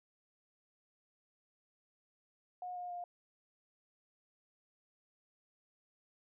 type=tone with pitch steps; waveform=sine; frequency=723 / 714.3 / 705.7 Hz; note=F#5 / F5 / F5; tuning=-40 / +39 / +18 cents; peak=-40 dBFS; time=2.62-3.04 s; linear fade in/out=2 ms; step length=140 ms; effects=none